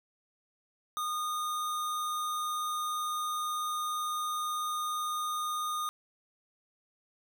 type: tone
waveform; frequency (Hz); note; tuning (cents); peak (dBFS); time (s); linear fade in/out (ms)
square; 1227; D#6; -25; -32; 0.97-5.89; 0
effects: none